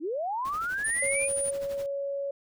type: linear sweep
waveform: sine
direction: up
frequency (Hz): 278.1 to 2489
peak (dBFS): -28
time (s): 0-1.29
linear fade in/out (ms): 50
type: noise with tremolo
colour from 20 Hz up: pink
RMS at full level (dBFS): -45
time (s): 0.45-1.86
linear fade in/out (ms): 0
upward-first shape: sine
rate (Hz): 12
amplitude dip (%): 75
type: tone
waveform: sine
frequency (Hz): 9510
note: D9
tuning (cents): +21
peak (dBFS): -28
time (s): 0.84-1.51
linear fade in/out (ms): 10
type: tone with pitch glide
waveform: sine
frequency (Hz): 554.4 to 558.6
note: C#5 to C#5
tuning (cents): 0 to +13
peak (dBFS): -29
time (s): 1.02-2.31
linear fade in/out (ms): 5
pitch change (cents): +13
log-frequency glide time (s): 1.24-1.69
effects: none